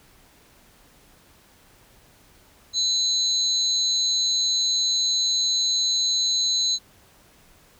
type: tone cluster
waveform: sine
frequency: 4003 / 4237 / 6560 Hz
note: B7 / C8 / G#8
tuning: +23 / +21 / -22 cents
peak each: -21 / -30 / -26 dBFS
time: 2.73-6.79 s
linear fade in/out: 50 ms
effects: pink hiss -55 dBFS RMS until 7.79 s